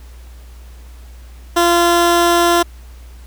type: tone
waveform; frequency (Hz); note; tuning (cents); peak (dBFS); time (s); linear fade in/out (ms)
15% pulse; 344.3; F4; -25; -4; 1.56-2.63; 10
effects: added 60 Hz sine -34 dBFS peak until 3.26 s + pink hiss -48 dBFS RMS until 3.26 s